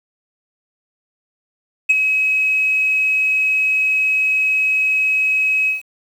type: tone with ADSR envelope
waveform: sine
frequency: 2553 Hz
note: D#7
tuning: 44 cents sharp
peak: -5 dBFS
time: 1.89-5.82 s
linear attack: 14 ms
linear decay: 23 ms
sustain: -8 dB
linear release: 140 ms
effects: tanh soft clip ceiling -7 dBFS + 7-bit